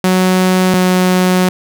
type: tone pair in turn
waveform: sawtooth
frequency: 185 / 183.3 Hz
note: F#3 / F#3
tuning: 0 / -16 cents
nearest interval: unison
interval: 16 cents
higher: first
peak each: -5 dBFS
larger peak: neither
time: 0.04-0.74 / 0.74-1.49 s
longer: second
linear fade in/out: 2 ms
effects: none